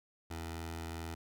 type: tone with notch filter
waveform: 15% pulse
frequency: 82.41 Hz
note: E2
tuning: in tune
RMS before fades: -42 dBFS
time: 0.3-1.15 s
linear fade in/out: 10 ms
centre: 190 Hz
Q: 1.1
effects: none